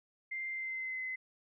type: tone with pitch glide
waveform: sine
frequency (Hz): 2093 to 2043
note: C7 to C7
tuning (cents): 0 to -42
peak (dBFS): -36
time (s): 0.31-1.16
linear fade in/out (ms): 10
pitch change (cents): -42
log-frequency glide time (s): 0.5-1.01
effects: none